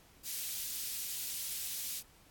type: high-pass noise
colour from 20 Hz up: white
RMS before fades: -39 dBFS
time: 0.23-2.03 s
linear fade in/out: 50 ms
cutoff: 3200 Hz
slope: 12 dB/octave
effects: pink hiss -62 dBFS RMS until 2.3 s + AAC 64 kbps